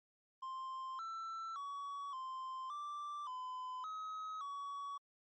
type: tone with pitch steps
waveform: triangle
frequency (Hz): 1049 / 1334 / 1128 / 1043 / 1174 / 1015 / 1273 / 1128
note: C6 / E6 / C#6 / C6 / D6 / B5 / D#6 / C#6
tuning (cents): +4 / +20 / +30 / -6 / -1 / +47 / +39 / +30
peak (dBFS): -40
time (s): 0.42-4.98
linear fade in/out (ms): 10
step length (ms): 570
effects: MP3 32 kbps